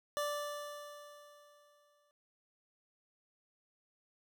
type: tone with exponential decay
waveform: 25% pulse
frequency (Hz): 586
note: D5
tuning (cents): -4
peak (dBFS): -29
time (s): 0.17-2.11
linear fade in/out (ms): 0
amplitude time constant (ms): 420
effects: none